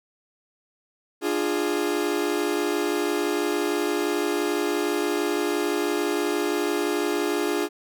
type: chord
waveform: 40% pulse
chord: D diminished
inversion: none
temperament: equal with one note detuned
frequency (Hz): 297.8 / 349.2 / 415.3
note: D4 / F4 / Ab4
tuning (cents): +24 / 0 / 0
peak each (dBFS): -27 / -26 / -26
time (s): 1.21-7.69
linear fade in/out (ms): 50
effects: none